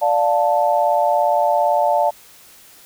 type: chord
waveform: sine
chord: D minor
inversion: none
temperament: just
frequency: 587.3 / 704.8 / 881 Hz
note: D5 / F5 / A5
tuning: 0 / +16 / +2 cents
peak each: -18 dBFS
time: 0.01-2.11 s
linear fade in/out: 20 ms
effects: white hiss -46 dBFS RMS until 2.85 s